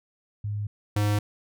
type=tone pair in turn; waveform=sine / square; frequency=103.83 / 103.83 Hz; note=G#2 / G#2; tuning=0 / 0 cents; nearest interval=unison; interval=0 cents; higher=neither; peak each=-27 / -22 dBFS; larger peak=second; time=0.44-0.67 / 0.96-1.19 s; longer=neither; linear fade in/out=5 ms; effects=none